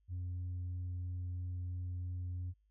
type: tone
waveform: sine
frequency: 89.7 Hz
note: F2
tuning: 47 cents sharp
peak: -35 dBFS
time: 0.08-2.54 s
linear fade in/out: 50 ms
effects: tanh soft clip ceiling -36 dBFS + added 51 Hz sine -70 dBFS peak until 2.7 s